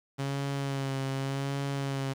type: tone with vibrato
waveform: sawtooth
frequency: 137.1 Hz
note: C#3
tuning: 19 cents flat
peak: -26 dBFS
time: 0.18-2.14 s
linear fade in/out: 20 ms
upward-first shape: sine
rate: 0.86 Hz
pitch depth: 30 cents each way
effects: low-pass 9000 Hz 12 dB/octave + 9-bit